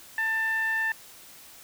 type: tone with low-pass filter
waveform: 15% pulse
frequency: 891 Hz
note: A5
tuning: 22 cents sharp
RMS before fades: -27 dBFS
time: 0.18-0.92 s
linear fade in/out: 2 ms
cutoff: 1900 Hz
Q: 7.1
effects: white hiss -49 dBFS RMS until 1.63 s